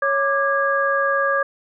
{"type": "tone cluster", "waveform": "sine", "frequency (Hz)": [554, 1182, 1645], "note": ["C#5", "D6", "G#6"], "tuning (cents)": [-1, 11, -17], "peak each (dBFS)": -21, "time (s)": [0.02, 1.43], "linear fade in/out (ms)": 5, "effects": []}